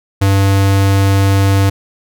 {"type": "tone", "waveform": "square", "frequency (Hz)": 98, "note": "G2", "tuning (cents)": 0, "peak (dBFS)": -9, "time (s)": [0.21, 1.7], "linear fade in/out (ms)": 10, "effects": []}